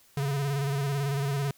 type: tone with vibrato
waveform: square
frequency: 139.8 Hz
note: C#3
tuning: 15 cents sharp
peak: -27 dBFS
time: 0.17-1.51 s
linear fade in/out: 2 ms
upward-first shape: square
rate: 18 Hz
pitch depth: 43 cents each way
effects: white hiss -60 dBFS RMS until 1.57 s